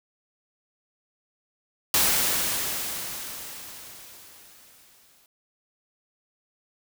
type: noise with exponential decay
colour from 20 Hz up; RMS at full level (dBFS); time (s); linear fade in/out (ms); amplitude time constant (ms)
white; -20; 1.94-5.26; 1; 720
effects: none